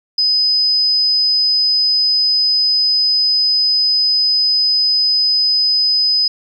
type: tone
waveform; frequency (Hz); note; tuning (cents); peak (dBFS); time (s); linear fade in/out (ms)
sine; 5020; D#8; +15; -11; 0.18-6.28; 5
effects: 8-bit